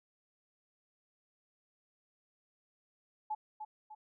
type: tone with echo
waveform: sine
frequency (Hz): 856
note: A5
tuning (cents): -48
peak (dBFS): -33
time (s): 3.3-3.35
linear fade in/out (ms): 10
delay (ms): 300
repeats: 2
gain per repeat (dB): -7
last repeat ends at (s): 3.95
effects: none